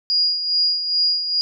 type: tone with tremolo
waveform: sine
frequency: 4865 Hz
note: D#8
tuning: 40 cents flat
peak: -14 dBFS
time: 0.1-1.41 s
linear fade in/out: 0 ms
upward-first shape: sine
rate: 2.4 Hz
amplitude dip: 60%
effects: none